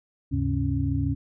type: tone cluster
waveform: sine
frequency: 74.7 / 101 / 135.3 / 275.8 Hz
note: D2 / G#2 / C#3 / C#4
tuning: +30 / -48 / -42 / -9 cents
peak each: -28 dBFS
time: 0.31-1.15 s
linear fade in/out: 20 ms
effects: none